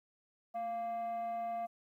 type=tone with frequency modulation; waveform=sine; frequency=695 Hz; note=F5; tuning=9 cents flat; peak=-33 dBFS; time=0.54-1.67 s; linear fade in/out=20 ms; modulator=472 Hz; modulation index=0.28; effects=tanh soft clip ceiling -34 dBFS + 12-bit